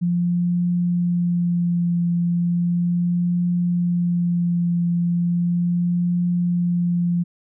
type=tone with vibrato; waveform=sine; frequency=174.1 Hz; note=F3; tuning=5 cents flat; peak=-17 dBFS; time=0.01-7.24 s; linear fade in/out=20 ms; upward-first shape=triangle; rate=0.36 Hz; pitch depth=17 cents each way; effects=none